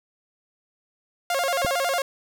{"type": "tone with vibrato", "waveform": "sawtooth", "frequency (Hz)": 618, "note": "D#5", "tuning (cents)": -12, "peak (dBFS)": -18, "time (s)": [1.3, 2.02], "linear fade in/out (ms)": 2, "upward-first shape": "square", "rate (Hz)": 11, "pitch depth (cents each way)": 220}
{"type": "click", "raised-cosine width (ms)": 3, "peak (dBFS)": -15, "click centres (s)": 1.648}
{"effects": []}